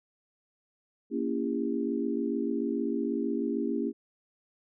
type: chord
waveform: sine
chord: A# diminished seventh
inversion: none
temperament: just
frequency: 233.1 / 279.7 / 335.6 / 402.8 Hz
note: A#3 / C#4 / E4 / G4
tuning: 0 / +16 / +31 / +47 cents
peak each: -32 / -32 / -34 / -34 dBFS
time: 1.1-3.93 s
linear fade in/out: 50 ms
effects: none